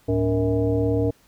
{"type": "tone with frequency modulation", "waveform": "sine", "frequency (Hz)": 287, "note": "D4", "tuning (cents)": -40, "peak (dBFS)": -18, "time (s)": [0.08, 1.11], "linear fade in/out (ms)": 10, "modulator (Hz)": 179, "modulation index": 1.5, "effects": ["pink hiss -58 dBFS RMS until 1.27 s"]}